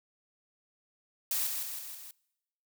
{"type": "noise with echo", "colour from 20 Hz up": "blue", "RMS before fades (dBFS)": -31, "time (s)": [1.31, 1.47], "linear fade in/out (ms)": 2, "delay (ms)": 160, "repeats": 4, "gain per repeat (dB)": -4, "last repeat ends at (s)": 2.11, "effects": ["noise-tail reverb RT60 0.9 s tail -24 dB re dry"]}